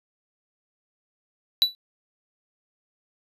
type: tone with exponential decay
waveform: triangle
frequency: 3951 Hz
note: B7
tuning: in tune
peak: -10 dBFS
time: 1.62-1.75 s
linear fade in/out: 0 ms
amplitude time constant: 27 ms
effects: resampled to 32000 Hz